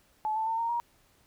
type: tone with pitch steps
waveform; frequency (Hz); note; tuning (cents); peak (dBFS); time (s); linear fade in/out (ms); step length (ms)
sine; 862 / 882.1 / 902.8 / 923.9 / 945.5; A5 / A5 / A5 / A#5 / A#5; -36 / +4 / +44 / -16 / +24; -27; 0.25-0.8; 0; 110
effects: pink hiss -65 dBFS RMS until 1.26 s